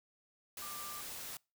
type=tone in noise; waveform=sine; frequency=1185 Hz; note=D6; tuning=15 cents sharp; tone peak=-47 dBFS; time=0.62-1.01 s; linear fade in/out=2 ms; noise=white; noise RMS=-45 dBFS; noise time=0.57-1.37 s; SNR=-5 dB; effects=noise-tail reverb RT60 0.3 s tail -26 dB re dry